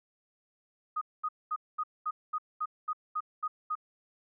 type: tone bursts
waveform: sine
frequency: 1244.5 Hz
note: D#6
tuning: in tune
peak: -29 dBFS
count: 11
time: 0.96-3.754 s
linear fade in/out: 10 ms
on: 54 ms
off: 220 ms
effects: none